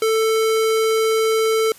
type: tone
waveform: square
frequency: 442.7 Hz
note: A4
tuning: 11 cents sharp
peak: -16 dBFS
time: 0.02-1.72 s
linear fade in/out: 2 ms
effects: white hiss -45 dBFS RMS until 1.78 s + resampled to 32000 Hz